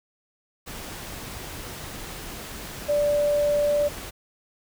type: tone in noise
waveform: sine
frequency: 585 Hz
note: D5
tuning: 7 cents flat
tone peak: -19 dBFS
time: 2.88-3.89 s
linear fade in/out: 20 ms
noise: pink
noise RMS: -37 dBFS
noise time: 0.66-4.11 s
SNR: +15 dB
effects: none